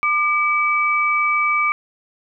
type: tone pair together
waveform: sine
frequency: 1198 / 2293 Hz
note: D6 / D7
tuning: +34 / -42 cents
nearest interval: major seventh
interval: 1124 cents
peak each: -18 dBFS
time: 0.03-1.72 s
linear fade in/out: 0 ms
effects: none